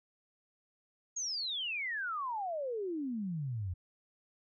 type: exponential sweep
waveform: sine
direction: down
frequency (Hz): 6730 to 84.9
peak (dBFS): -34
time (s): 1.16-3.74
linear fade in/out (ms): 10
effects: none